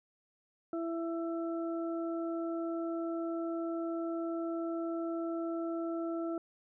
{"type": "harmonic tone", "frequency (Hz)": 332.9, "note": "E4", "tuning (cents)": 17, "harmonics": [1, 2, 4], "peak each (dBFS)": [-34, -40, -46], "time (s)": [0.73, 6.38], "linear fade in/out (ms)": 2, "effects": []}